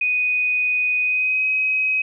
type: tone with pitch glide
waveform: sine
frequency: 2489 to 2533 Hz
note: D#7 to D#7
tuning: 0 to +30 cents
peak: -17 dBFS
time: 0.01-2.02 s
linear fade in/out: 5 ms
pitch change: +30 cents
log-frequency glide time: 1.01-1.46 s
effects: none